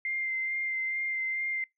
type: tone with vibrato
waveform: sine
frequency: 2093 Hz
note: C7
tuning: in tune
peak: -29 dBFS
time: 0.05-1.64 s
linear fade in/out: 2 ms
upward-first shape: sine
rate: 2.3 Hz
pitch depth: 16 cents each way
effects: noise-tail reverb RT60 0.2 s tail -26 dB re dry